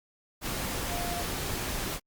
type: tone in noise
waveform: sine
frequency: 698.5 Hz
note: F5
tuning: in tune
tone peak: -35 dBFS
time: 0.88-1.26 s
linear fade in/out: 50 ms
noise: pink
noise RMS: -33 dBFS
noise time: 0.41-2 s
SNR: -5 dB
effects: Opus 48 kbps